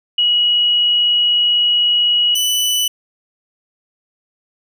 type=tone pair in turn; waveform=sine / sawtooth; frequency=2911 / 2981 Hz; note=F#7 / F#7; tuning=-29 / +12 cents; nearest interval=unison; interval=41 cents; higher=second; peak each=-11 dBFS; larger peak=neither; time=0.18-2.35 / 2.35-2.88 s; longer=first; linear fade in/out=5 ms; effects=none